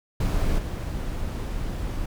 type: noise with level steps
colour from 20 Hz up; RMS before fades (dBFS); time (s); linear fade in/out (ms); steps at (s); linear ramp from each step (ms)
brown; -23 / -29; 0.2-2.06; 5; 0.58; 10
effects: none